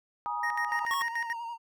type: chord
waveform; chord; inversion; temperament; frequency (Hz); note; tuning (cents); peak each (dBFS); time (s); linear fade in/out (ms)
sine; Ab suspended second; none; equal with one note detuned; 830.6 / 954.1 / 1244.5; Ab5 / Bb5 / Eb6; 0 / +40 / 0; -36 / -33 / -35; 0.26-0.85; 0
type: tone with tremolo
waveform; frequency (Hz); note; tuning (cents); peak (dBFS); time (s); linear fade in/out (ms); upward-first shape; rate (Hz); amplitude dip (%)
triangle; 1864.7; A#6; 0; -27; 0.43-1.33; 5; square; 6.9; 80
type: tone with vibrato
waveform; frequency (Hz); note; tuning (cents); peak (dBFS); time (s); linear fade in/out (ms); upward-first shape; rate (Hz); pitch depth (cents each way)
triangle; 932.3; A#5; 0; -33; 0.67-1.58; 50; sine; 11; 36
type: tone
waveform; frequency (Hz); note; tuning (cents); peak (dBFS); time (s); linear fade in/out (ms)
square; 1101; C#6; -12; -29; 0.91-1.02; 0
effects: none